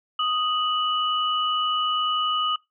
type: tone pair together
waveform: sine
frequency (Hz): 1244.5 / 2953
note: D#6 / F#7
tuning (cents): 0 / -4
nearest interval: octave + minor third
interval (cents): 1496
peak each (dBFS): -23 / -25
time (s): 0.19-2.56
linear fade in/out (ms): 5
effects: noise-tail reverb RT60 0.2 s tail -23 dB re dry